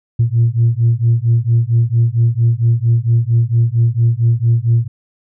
sine beating tone pair, 114.5 / 118.9 Hz, A#2 / A#2, -31 / +35 cents, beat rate 4.4 Hz, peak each -12 dBFS, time 0.19-4.88 s, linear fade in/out 10 ms, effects tanh soft clip ceiling -5 dBFS

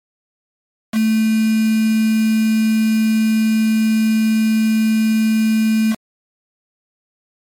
sine tone with quantisation, 220 Hz, A3, in tune, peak -12 dBFS, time 0.92-5.96 s, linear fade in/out 50 ms, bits 4, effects MP3 64 kbps

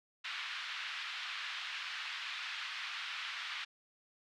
white band-pass noise, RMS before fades -42 dBFS, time 0.24-3.65 s, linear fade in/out 10 ms, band 1200 to 3600 Hz, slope 24 dB/octave, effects none

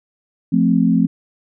sine chord, F major, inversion none, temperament equal, 174.61 / 220 / 261.6 Hz, F3 / A3 / C4, 0 / 0 / 0 cents, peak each -16 dBFS, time 0.52-1.07 s, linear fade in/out 10 ms, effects none

